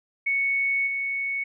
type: tone with level steps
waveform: sine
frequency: 2217 Hz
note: C#7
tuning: in tune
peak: -21 / -25 dBFS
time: 0.26-1.44 s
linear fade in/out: 10 ms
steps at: 0.86 s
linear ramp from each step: 20 ms
effects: none